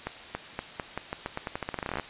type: accelerating click train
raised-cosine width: 0.5 ms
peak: -16 dBFS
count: 23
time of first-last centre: 0.07-1.998 s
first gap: 280 ms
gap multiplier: 0.86
effects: white hiss -44 dBFS RMS until 2.09 s + resampled to 8000 Hz